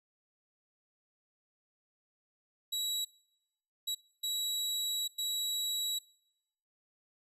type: tone bursts at uneven times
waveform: sawtooth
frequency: 3891 Hz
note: B7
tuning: 27 cents flat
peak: -29 dBFS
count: 4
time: 2.72-3.05 / 3.87-3.95 / 4.23-5.08 / 5.18-5.99 s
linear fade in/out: 10 ms
effects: noise-tail reverb RT60 0.8 s tail -24 dB re dry + resampled to 32000 Hz